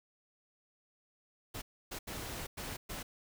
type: noise bursts at uneven times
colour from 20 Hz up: pink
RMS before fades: -42 dBFS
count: 5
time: 1.54-1.62 / 1.91-1.99 / 2.07-2.47 / 2.57-2.77 / 2.89-3.03 s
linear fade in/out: 10 ms
effects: none